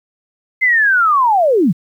sine linear sweep, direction down, 2092 to 138.59 Hz, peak -9 dBFS, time 0.61-1.73 s, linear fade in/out 20 ms, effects 8-bit

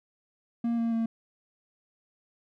triangle tone with pitch steps, 233.8 / 230.6 / 227.4 Hz, A#3 / A#3 / A#3, +5 / -19 / -43 cents, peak -23 dBFS, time 0.64-1.06 s, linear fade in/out 5 ms, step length 140 ms, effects none

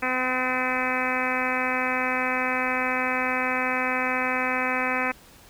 harmonic tone, 255.2 Hz, C4, 43 cents flat, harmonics 1 / 2 / 3 / 4 / 5 / 6 / 7 / 8 / 9 / 10, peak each -32 / -32 / -32 / -32 / -32 / -32 / -32 / -32 / -32 / -32 dBFS, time 0.02-5.12 s, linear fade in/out 10 ms, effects pink hiss -51 dBFS RMS until 5.49 s

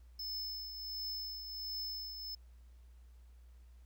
square tone with tremolo, 5240 Hz, E8, 11 cents flat, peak -38 dBFS, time 0.19-2.35 s, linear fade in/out 5 ms, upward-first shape triangle, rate 1.4 Hz, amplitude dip 55%, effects added 60 Hz sine -55 dBFS peak until 3.85 s + pink hiss -75 dBFS RMS until 3.85 s

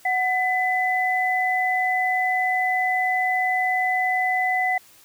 sine tone pair together, 740.5 / 2005 Hz, F#5 / B6, +1 / +26 cents, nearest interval octave + perfect fourth, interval 1725 cents, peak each -22 dBFS, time 0.05-4.78 s, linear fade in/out 5 ms, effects white hiss -52 dBFS RMS until 5.04 s

